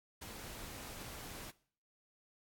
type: noise with ADSR envelope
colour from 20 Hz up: pink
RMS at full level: -45 dBFS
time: 0.21-1.51 s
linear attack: 14 ms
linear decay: 13 ms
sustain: -3 dB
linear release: 10 ms
effects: noise-tail reverb RT60 0.5 s tail -19 dB re dry + AAC 64 kbps